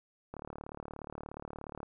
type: click train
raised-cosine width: 1 ms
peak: -28 dBFS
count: 56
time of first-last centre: 0.34-1.831 s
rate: 36.9 Hz
effects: none